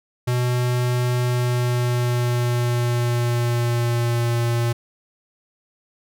square tone with pitch glide, 123.47 to 118.1 Hz, B2 to A#2, 0 to +23 cents, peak -19 dBFS, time 0.27-4.73 s, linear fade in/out 10 ms, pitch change -77 cents, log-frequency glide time 1.21-4.38 s, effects none

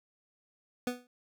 25% pulse tone with exponential decay, 246.9 Hz, B3, in tune, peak -24 dBFS, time 0.87-1.07 s, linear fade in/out 2 ms, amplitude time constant 42 ms, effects none

